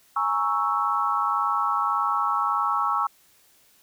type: chord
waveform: sine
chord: A# half-diminished seventh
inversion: third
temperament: equal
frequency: 830.6 / 932.3 / 1108.7 / 1318.5 Hz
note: G#5 / A#5 / C#6 / E6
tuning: 0 / 0 / 0 / 0 cents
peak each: -29 / -30 / -25 / -25 dBFS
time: 0.16-3.07 s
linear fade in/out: 5 ms
effects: white hiss -59 dBFS RMS until 3.82 s